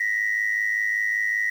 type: tone pair together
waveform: sine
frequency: 1870.3 / 1975.5 Hz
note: A#6 / B6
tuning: +5 / 0 cents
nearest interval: minor second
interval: 95 cents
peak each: -23 dBFS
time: 0-1.5 s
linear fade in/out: 5 ms
effects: tanh soft clip ceiling -16 dBFS + 8-bit